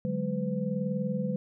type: tone cluster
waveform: sine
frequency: 147.8 / 187 / 207.8 / 505 Hz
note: D3 / F#3 / G#3 / B4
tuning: +11 / +19 / +1 / +39 cents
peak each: -35 / -32 / -32 / -35 dBFS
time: 0.05-1.36 s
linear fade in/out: 0 ms
effects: none